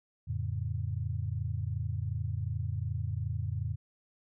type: chord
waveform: sine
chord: F augmented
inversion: none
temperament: equal with one note detuned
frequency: 87.31 / 110 / 141.34 Hz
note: F2 / A2 / C#3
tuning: 0 / 0 / +34 cents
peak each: -35 / -34 / -38 dBFS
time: 0.27-3.76 s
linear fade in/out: 20 ms
effects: none